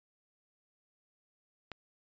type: click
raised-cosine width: 0.3 ms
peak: -25 dBFS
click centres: 1.717 s
effects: resampled to 16000 Hz